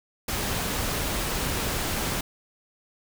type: noise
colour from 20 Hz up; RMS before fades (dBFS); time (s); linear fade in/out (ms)
pink; -28; 0.28-2.21; 5
effects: none